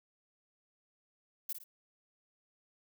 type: noise with echo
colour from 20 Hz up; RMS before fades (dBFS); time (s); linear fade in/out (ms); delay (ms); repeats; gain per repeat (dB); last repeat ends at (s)
violet; -37; 1.49-1.53; 5; 55; 2; -8; 1.64
effects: none